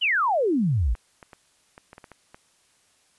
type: exponential sweep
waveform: sine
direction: down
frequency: 3136 to 48.64 Hz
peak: -19 dBFS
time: 0.01-0.95 s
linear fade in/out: 20 ms
type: clicks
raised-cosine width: 0.5 ms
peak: -28 dBFS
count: 9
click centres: 0.952 / 1.228 / 1.332 / 1.779 / 1.931 / 1.981 / 2.042 / 2.117 / 2.345 s
effects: white hiss -63 dBFS RMS until 3.18 s + resampled to 24000 Hz